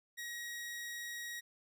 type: tone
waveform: sawtooth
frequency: 1897 Hz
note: A#6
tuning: 30 cents sharp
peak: -38 dBFS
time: 0.17-1.41 s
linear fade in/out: 20 ms
effects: none